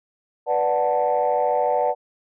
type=chord; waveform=sine; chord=B minor seventh; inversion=none; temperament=equal; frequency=493.9 / 587.3 / 740 / 880 Hz; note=B4 / D5 / F#5 / A5; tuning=0 / 0 / 0 / 0 cents; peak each=-23 / -22 / -22 / -24 dBFS; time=0.46-1.95 s; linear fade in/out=50 ms; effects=tanh soft clip ceiling -10 dBFS